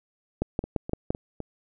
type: two click trains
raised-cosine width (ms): 2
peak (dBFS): -11 / -20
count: 5 / 4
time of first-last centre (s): 0.42-1.105 / 0.64-1.403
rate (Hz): 5.84 / 3.93
effects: none